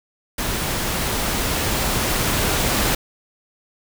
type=noise with level ramp; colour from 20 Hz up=pink; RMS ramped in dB=-24 to -19 dBFS; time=0.38-2.95 s; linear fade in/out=5 ms; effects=none